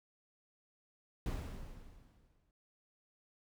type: noise with exponential decay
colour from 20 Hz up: brown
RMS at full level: -36 dBFS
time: 1.26-2.51 s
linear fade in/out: 1 ms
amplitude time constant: 270 ms
effects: none